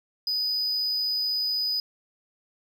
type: tone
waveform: triangle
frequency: 4978 Hz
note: D#8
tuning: in tune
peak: -23 dBFS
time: 0.27-1.8 s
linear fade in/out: 2 ms
effects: none